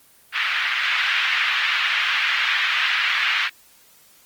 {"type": "band-pass noise", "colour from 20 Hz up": "pink", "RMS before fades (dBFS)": -21, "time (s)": [0.32, 3.5], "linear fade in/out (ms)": 50, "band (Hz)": [1500, 3200], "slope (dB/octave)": 24, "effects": ["white hiss -53 dBFS RMS until 4.25 s", "Opus 24 kbps"]}